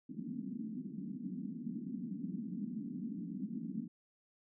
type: band-pass noise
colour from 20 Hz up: white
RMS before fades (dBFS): -42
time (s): 0.09-3.88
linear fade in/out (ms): 10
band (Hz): 180 to 260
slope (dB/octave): 48
effects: none